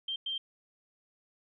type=tone bursts at uneven times; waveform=sine; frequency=3158 Hz; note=G7; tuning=12 cents sharp; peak=-32 dBFS; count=2; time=0.08-0.16 / 0.26-0.38 s; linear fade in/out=5 ms; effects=none